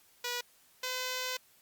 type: tone pair in turn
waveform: 5% pulse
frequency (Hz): 486.4 / 508.8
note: B4 / C5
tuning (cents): -26 / -48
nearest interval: minor second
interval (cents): 78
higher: second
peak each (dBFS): -22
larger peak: neither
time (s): 0.24-0.41 / 0.83-1.37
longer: second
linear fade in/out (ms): 5
effects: white hiss -64 dBFS RMS until 1.61 s + Opus 48 kbps